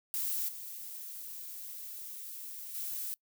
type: noise with level steps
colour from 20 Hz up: violet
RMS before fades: -34 / -44 / -38 dBFS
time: 0.14-3.14 s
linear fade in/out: 0 ms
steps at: 0.48 / 2.74 s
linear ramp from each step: 10 ms
effects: noise-tail reverb RT60 0.1 s tail -24 dB re dry

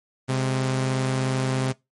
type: tone pair together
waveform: sawtooth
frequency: 130.81 / 207.6 Hz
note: C3 / G#3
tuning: 0 / 0 cents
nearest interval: minor sixth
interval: 800 cents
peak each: -18 / -29 dBFS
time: 0.28-1.73 s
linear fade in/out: 20 ms
effects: noise-tail reverb RT60 0.2 s tail -21 dB re dry + MP3 48 kbps

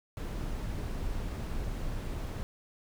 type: noise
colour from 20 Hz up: brown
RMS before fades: -35 dBFS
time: 0.17-2.43 s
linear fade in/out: 0 ms
effects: none

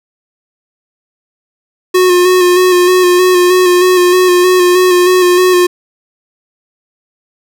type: tone with vibrato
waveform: square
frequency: 362 Hz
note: F#4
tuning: 38 cents flat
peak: -6 dBFS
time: 1.94-5.67 s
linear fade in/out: 10 ms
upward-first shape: square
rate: 3.2 Hz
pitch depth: 24 cents each way
effects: none

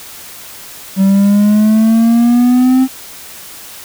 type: exponential sweep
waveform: triangle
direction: up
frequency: 191.1 to 263.4 Hz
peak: -4 dBFS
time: 0.96-2.88 s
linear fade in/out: 50 ms
effects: white hiss -32 dBFS RMS until 3.84 s

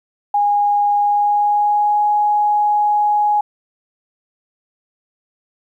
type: tone with pitch glide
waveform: sine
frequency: 821 to 833.9 Hz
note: G#5 to G#5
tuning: -20 to +7 cents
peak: -12 dBFS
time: 0.34-3.41 s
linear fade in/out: 5 ms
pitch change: +27 cents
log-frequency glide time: 0.97-2.05 s
effects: 9-bit

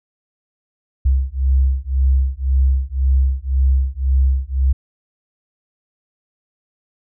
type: beating tone pair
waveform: sine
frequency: 65.41 / 67.31 Hz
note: C2 / C2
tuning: 0 / +50 cents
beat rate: 1.9 Hz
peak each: -16 dBFS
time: 1.05-4.73 s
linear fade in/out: 10 ms
effects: none

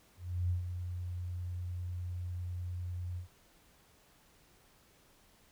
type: tone with ADSR envelope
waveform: sine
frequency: 89 Hz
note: F2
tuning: 33 cents sharp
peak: -28 dBFS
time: 0.17-3.28 s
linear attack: 330 ms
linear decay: 120 ms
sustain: -8 dB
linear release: 110 ms
effects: pink hiss -65 dBFS RMS until 5.51 s

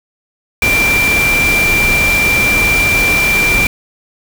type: tone in noise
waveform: sine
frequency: 2361 Hz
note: D7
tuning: 9 cents sharp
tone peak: -10 dBFS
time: 0.62-3.67 s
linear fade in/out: 2 ms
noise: pink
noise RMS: -17 dBFS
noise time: 0.62-3.67 s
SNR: +4 dB
effects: none

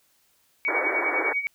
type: tone with tremolo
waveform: sine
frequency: 2253 Hz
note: C#7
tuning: 28 cents sharp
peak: -21 dBFS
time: 0.65-1.47 s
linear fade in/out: 0 ms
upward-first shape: sine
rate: 10 Hz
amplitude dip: 75%
type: band-pass noise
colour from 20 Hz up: pink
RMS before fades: -28 dBFS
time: 0.68-1.33 s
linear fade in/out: 0 ms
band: 300 to 2100 Hz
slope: 96 dB/octave
effects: white hiss -65 dBFS RMS until 1.54 s

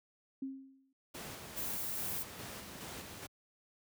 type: tone with exponential decay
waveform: sine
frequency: 268.1 Hz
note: C4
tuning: 42 cents sharp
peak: -35 dBFS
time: 0.42-0.93 s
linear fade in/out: 5 ms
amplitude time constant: 110 ms
type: noise with tremolo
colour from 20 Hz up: pink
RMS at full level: -45 dBFS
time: 1.14-3.27 s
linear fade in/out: 10 ms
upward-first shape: square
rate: 2.4 Hz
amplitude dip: 30%
type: noise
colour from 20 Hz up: violet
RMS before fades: -39 dBFS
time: 1.56-2.24 s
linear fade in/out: 20 ms
effects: high-pass 80 Hz 12 dB/octave

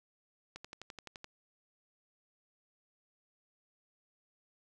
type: click train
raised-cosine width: 0.2 ms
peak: -28 dBFS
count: 9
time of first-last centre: 0.56-1.244 s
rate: 11.7 Hz
effects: none

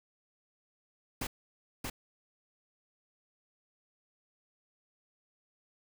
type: noise with echo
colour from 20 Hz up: pink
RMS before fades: -36 dBFS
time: 1.21-1.27 s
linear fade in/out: 5 ms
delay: 630 ms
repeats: 1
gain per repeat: -2 dB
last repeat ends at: 1.9 s
effects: none

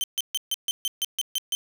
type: tone bursts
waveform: sawtooth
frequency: 3100 Hz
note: G7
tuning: 20 cents flat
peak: -20 dBFS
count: 10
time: 0.01-1.55 s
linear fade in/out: 0 ms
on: 28 ms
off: 140 ms
effects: none

